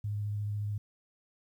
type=tone with vibrato; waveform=sine; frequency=103.83 Hz; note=G#2; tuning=in tune; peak=-31 dBFS; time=0.04-0.78 s; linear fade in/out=5 ms; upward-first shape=square; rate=14 Hz; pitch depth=11 cents each way; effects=11-bit